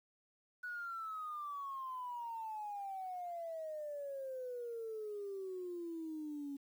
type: exponential sweep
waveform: sine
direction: down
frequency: 1480 to 277.2 Hz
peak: -40 dBFS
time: 0.63-6.57 s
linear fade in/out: 10 ms
effects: tanh soft clip ceiling -36 dBFS + 11-bit